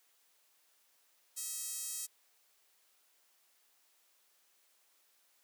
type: tone with high-pass filter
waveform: sawtooth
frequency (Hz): 641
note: E5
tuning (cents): -49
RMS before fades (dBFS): -41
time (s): 1.36-2.07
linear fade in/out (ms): 20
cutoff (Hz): 7700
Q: 1.7
effects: white hiss -71 dBFS RMS until 5.43 s + high-pass 400 Hz 12 dB/octave